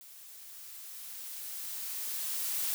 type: noise with level ramp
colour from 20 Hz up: blue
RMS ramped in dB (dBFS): -52 to -32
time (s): 0.01-2.74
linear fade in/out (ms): 0
effects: none